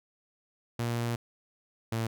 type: tone pair in turn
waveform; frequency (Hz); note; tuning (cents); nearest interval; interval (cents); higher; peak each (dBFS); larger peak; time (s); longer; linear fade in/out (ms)
sawtooth; 118 / 113.48; A#2 / A#2; +22 / -46; minor second; 68; first; -25; neither; 0.79-1.16 / 1.92-2.07; first; 5
effects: none